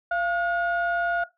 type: tone pair together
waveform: sine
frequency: 690 / 1440.7 Hz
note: F5 / F#6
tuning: -21 / -47 cents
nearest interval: octave + minor second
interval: 1274 cents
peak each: -24 dBFS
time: 0.11-1.24 s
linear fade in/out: 5 ms
effects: noise-tail reverb RT60 0.2 s tail -17 dB re dry + tanh soft clip ceiling -17 dBFS